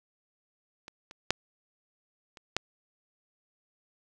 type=clicks; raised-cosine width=0.2 ms; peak=-26 / -28 / -6 / -30 / -9 dBFS; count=5; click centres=0.881 / 1.111 / 1.306 / 2.372 / 2.566 s; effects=none